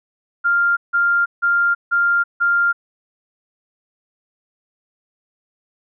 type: tone bursts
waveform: sine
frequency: 1396.9 Hz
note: F6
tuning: in tune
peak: -13 dBFS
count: 5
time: 0.44-2.73 s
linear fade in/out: 20 ms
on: 330 ms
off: 160 ms
effects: none